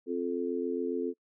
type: harmonic tone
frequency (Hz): 87.31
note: F2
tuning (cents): 0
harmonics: 3 / 4 / 5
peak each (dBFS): -34 / -34 / -33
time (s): 0.06-1.14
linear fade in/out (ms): 50
effects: noise-tail reverb RT60 0.1 s tail -26 dB re dry